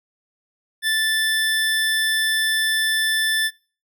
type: tone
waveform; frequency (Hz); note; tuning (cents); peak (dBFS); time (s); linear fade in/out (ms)
25% pulse; 1760; A6; 0; -14; 0.82-3.51; 50
effects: noise-tail reverb RT60 0.4 s tail -26 dB re dry